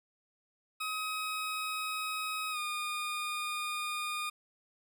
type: tone with pitch glide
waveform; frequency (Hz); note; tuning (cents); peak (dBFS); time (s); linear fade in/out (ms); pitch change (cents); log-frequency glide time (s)
20% pulse; 1267 to 1219.6; D#6 to D#6; +31 to -35; -29; 0.8-4.3; 10; -66; 2.51-2.58
effects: none